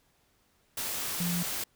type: tone in noise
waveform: sine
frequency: 174.61 Hz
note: F3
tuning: in tune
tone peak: -29 dBFS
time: 1.2-1.43 s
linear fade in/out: 5 ms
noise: white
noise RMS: -34 dBFS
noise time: 0.77-1.64 s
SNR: +2 dB
effects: pink hiss -69 dBFS RMS until 1.75 s